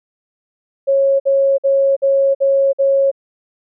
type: tone bursts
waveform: sine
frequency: 548 Hz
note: C#5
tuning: 20 cents flat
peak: -10 dBFS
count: 6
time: 0.87-3.115 s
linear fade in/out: 20 ms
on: 330 ms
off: 53 ms
effects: none